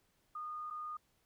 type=tone with dropouts; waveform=sine; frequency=1226 Hz; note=D#6; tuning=26 cents flat; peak=-40 dBFS; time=0.35-0.97 s; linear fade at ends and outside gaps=5 ms; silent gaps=0.702-0.707 s; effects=pink hiss -75 dBFS RMS until 1.25 s